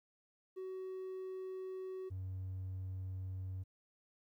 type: tone pair in turn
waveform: triangle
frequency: 375.5 / 93.88 Hz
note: F#4 / F#2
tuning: +26 / +26 cents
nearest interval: 2 octaves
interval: 2400 cents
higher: first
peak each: -39 / -37 dBFS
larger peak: second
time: 0.56-2.1 / 2.1-3.64 s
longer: neither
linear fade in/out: 20 ms
effects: tanh soft clip ceiling -35 dBFS + 13-bit